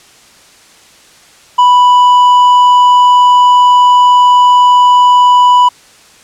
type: tone with hard clipping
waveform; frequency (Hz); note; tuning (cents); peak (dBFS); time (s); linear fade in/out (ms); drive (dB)
triangle; 987.8; B5; 0; -4; 1.58-5.69; 10; 7
effects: white hiss -41 dBFS RMS until 6.23 s + low-pass 8000 Hz 12 dB/octave